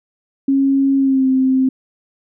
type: tone with pitch glide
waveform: sine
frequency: 272.9 to 261.9 Hz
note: C#4 to C4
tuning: -27 to +2 cents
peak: -11 dBFS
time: 0.48-1.69 s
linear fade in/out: 5 ms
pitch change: -71 cents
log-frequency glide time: 0.97-1.28 s
effects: none